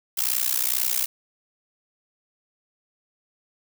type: noise with amplitude modulation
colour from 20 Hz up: blue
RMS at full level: -20 dBFS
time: 0.17-1.06 s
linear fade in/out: 10 ms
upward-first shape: sine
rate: 62.2 Hz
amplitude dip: 95%
effects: none